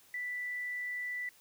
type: tone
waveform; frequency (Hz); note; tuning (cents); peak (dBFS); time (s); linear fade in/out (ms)
sine; 1975.5; B6; 0; -35; 0.14-1.29; 2
effects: white hiss -62 dBFS RMS until 1.4 s